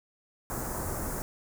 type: band-stop noise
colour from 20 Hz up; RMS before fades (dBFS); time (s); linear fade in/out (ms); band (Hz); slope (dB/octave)
pink; -34; 0.5-1.22; 0; 1500 to 6900; 24
effects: none